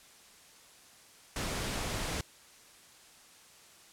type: noise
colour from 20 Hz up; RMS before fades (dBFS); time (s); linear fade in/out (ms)
pink; -35; 1.36-2.21; 2
effects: white hiss -57 dBFS RMS until 3.92 s + low-pass 10000 Hz 12 dB/octave